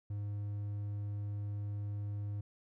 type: tone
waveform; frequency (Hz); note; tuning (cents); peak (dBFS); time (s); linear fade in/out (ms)
triangle; 102.6; G#2; -21; -34; 0.1-2.41; 5
effects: none